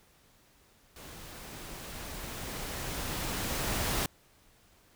pink noise with level ramp, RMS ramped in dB -48 to -30 dBFS, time 0.96-4.06 s, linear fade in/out 2 ms, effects pink hiss -63 dBFS RMS until 4.95 s

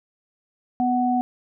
sine tone pair together, 248.3 / 744 Hz, B3 / F#5, +9 / +9 cents, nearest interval octave + perfect fifth, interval 1900 cents, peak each -21 dBFS, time 0.8-1.21 s, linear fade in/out 0 ms, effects none

